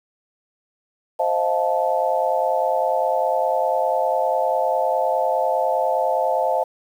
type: chord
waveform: sine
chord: F dominant seventh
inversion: second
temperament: just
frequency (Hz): 523.8 / 628.6 / 698.5 / 873.1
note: C5 / Eb5 / F5 / A5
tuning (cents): +2 / +18 / 0 / -14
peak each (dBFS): -23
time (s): 1.19-6.64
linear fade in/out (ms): 10
effects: 8-bit